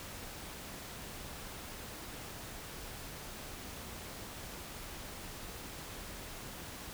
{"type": "silence", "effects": ["pink hiss -46 dBFS RMS until 6.93 s"]}